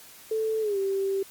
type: tone with pitch glide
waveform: sine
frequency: 440 to 389.7 Hz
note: A4 to G4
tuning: 0 to -10 cents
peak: -24 dBFS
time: 0.31-1.23 s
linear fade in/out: 5 ms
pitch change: -210 cents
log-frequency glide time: 0.61-0.78 s
effects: white hiss -49 dBFS RMS until 1.3 s + Opus 48 kbps